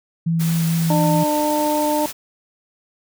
sine tone with vibrato, 164.81 Hz, E3, in tune, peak -16 dBFS, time 0.26-1.24 s, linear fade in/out 10 ms, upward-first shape triangle, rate 4.4 Hz, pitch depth 13 cents each way
white noise, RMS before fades -30 dBFS, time 0.39-2.13 s, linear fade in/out 20 ms
harmonic tone, 300.3 Hz, D4, 39 cents sharp, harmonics 1 / 2 / 3, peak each -21 / -21 / -21 dBFS, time 0.9-2.06 s, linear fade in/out 2 ms
effects none

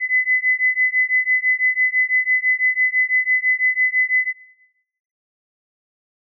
sine beating tone pair, 2012 / 2018 Hz, B6 / B6, +32 / +37 cents, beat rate 6 Hz, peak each -19 / -18 dBFS, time 0-4.33 s, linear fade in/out 50 ms, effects noise-tail reverb RT60 0.9 s tail -19 dB re dry

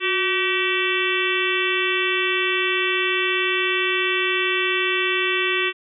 harmonic tone with a mistuned harmonic, 382.9 Hz, G4, 41 cents flat, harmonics 1 / 3 / 4 / 5 / 6 / 7 / 8 / 9, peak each -25 / -29 / -30 / -26 / -28 / -24 / -30 / -30 dBFS, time 0-5.73 s, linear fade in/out 50 ms, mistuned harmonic 1, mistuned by -80 cents, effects none

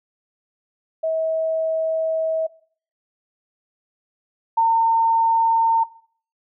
sine tone pair in turn, 643 / 909.3 Hz, E5 / A#5, -43 / -43 cents, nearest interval tritone, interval 600 cents, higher second, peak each -19 / -13 dBFS, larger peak second, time 1.03-2.47 / 4.57-5.84 s, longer first, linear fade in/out 10 ms, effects noise-tail reverb RT60 0.5 s tail -19 dB re dry

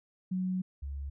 sine tone pair in turn, 185 / 69.78 Hz, F#3 / C#2, 0 / +12 cents, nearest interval octave + perfect fourth, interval 1688 cents, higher first, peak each -29 / -35 dBFS, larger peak first, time 0.31-0.62 / 0.82-1.1 s, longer first, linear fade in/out 10 ms, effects none

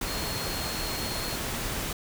sine tone in noise, 4274 Hz, C8, 36 cents sharp, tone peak -37 dBFS, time 0.07-1.36 s, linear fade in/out 5 ms, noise pink, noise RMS -32 dBFS, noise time 0.01-1.93 s, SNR -8 dB, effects none

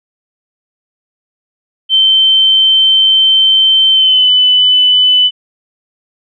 sine tone with pitch glide, 3101 to 3001 Hz, G7 to F#7, -19 to +24 cents, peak -5 dBFS, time 1.89-5.31 s, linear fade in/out 50 ms, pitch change -57 cents, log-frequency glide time 3.91-4.31 s, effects none

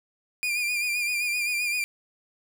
40% pulse tone with vibrato, 2416 Hz, D7, 48 cents sharp, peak -24 dBFS, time 0.43-1.84 s, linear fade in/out 0 ms, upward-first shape sine, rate 7.7 Hz, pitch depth 45 cents each way, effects none

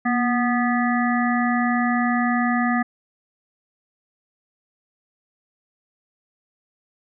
harmonic tone with a mistuned harmonic, 245.4 Hz, B3, 11 cents flat, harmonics 1 / 3 / 5 / 7 / 8, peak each -20 / -25 / -27 / -28 / -29 dBFS, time 0.05-2.83 s, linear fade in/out 10 ms, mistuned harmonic 1, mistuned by -49 cents, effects none

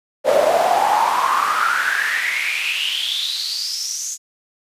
brown noise with high-pass filter sweep, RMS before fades -19 dBFS, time 0.24-4.18 s, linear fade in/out 50 ms, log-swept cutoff 540 to 6800 Hz, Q 8.9, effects resampled to 32000 Hz

